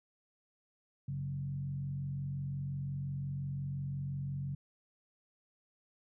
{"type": "tone with frequency modulation", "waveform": "sine", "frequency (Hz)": 138.59, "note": "C#3", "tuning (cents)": 0, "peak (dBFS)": -35, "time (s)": [1.08, 4.55], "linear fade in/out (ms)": 5, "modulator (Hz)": 45.7, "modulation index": 0.59, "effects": []}